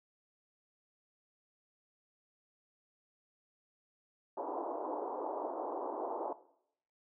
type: band-pass noise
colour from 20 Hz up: white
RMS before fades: -39 dBFS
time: 4.37-6.33 s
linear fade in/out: 5 ms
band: 300 to 970 Hz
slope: 48 dB/octave
effects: noise-tail reverb RT60 0.7 s tail -17 dB re dry